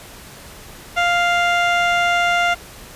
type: tone with low-pass filter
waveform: 15% pulse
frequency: 698.5 Hz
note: F5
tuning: in tune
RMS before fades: -17 dBFS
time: 0.96-2.55 s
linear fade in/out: 20 ms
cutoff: 4100 Hz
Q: 0.61
effects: pink hiss -39 dBFS RMS until 2.95 s + resampled to 32000 Hz